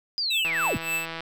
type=linear sweep; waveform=sine; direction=down; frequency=4978 to 75.7 Hz; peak=-24 dBFS; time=0.18-0.77 s; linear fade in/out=0 ms
type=tone with tremolo; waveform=square; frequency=2637 Hz; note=E7; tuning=in tune; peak=-24 dBFS; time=0.3-1.06 s; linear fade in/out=10 ms; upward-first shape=triangle; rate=3.5 Hz; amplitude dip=100%
type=click train; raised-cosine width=0.3 ms; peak=-18 dBFS; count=125; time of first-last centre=0.45-1.206 s; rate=164 Hz
effects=none